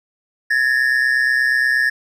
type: tone pair together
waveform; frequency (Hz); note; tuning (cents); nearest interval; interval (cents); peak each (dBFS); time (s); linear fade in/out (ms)
triangle; 1687.6 / 1816; G#6 / A#6; +27 / -46; minor second; 127; -15; 0.5-1.9; 10
effects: none